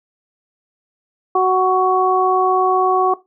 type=harmonic tone; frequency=372 Hz; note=F#4; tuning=9 cents sharp; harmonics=1 / 2 / 3; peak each=-16 / -16 / -16 dBFS; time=1.35-3.14 s; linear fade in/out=5 ms; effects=noise-tail reverb RT60 0.2 s tail -17 dB re dry